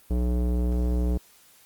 square tone with low-pass filter, 60.7 Hz, B1, 29 cents flat, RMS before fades -24 dBFS, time 0.1-1.18 s, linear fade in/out 10 ms, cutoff 460 Hz, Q 1.2, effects white hiss -56 dBFS RMS until 1.65 s + Opus 32 kbps

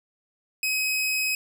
sawtooth tone, 2537 Hz, D#7, 33 cents sharp, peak -20 dBFS, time 0.63-1.35 s, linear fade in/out 2 ms, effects none

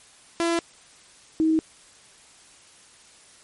sawtooth / sine tone pair in turn, 337 / 318.1 Hz, E4 / D#4, +38 / +38 cents, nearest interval minor second, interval 100 cents, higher first, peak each -17 dBFS, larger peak neither, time 0.4-0.59 / 1.4-1.59 s, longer neither, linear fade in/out 0 ms, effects white hiss -52 dBFS RMS until 3.43 s + MP3 48 kbps

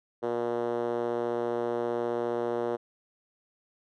5% pulse tone with band-pass filter, 119 Hz, A#2, 36 cents sharp, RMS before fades -30 dBFS, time 0.22-2.77 s, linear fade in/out 20 ms, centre 430 Hz, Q 2.3, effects none

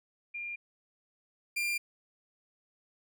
sine / 40% pulse tone pair in turn, 2400 / 2391 Hz, D7 / D7, +37 / +30 cents, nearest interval unison, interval 7 cents, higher first, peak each -36 / -29 dBFS, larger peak second, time 0.34-0.56 / 1.56-1.78 s, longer neither, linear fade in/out 10 ms, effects none

